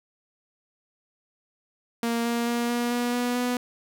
sawtooth tone with pitch steps, 233.1 / 235.3 / 237.4 / 239.7 / 241.9 / 244.1 / 246.4 Hz, A#3 / A#3 / A#3 / A#3 / B3 / B3 / B3, 0 / +16 / +32 / +48 / -36 / -20 / -4 cents, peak -20 dBFS, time 2.03-3.57 s, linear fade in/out 2 ms, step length 220 ms, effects none

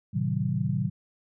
sine chord, A diminished seventh, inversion none, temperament equal with one note detuned, 110 / 130.81 / 155.56 / 188.78 Hz, A2 / C3 / Eb3 / Gb3, 0 / 0 / 0 / +35 cents, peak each -31 / -29 / -30 / -30 dBFS, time 0.13-0.9 s, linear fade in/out 20 ms, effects none

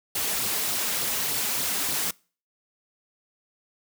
white noise with flanger, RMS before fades -27 dBFS, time 0.15-2.11 s, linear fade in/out 5 ms, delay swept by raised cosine 0.21 to 4.91 ms, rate 3.4 Hz, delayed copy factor +0.5, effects noise-tail reverb RT60 0.4 s tail -25 dB re dry + high-pass 80 Hz 12 dB/octave

